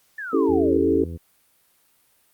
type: exponential sweep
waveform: sine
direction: down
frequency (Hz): 1797 to 392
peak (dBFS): -29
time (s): 0.18-0.85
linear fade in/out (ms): 5
type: chord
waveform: sine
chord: A dominant seventh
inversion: first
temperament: equal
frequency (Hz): 277.2 / 329.6 / 392 / 440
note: C#4 / E4 / G4 / A4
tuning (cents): 0 / 0 / 0 / 0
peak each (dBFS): -22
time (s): 0.33-1.04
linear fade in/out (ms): 5
type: harmonic tone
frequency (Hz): 83.8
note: E2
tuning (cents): +29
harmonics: 1 / 2 / 3 / 4 / 5 / 6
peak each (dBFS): -31 / -37 / -41 / -43 / -45 / -47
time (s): 0.48-1.18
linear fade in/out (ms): 20
effects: white hiss -62 dBFS RMS until 2.33 s + Opus 48 kbps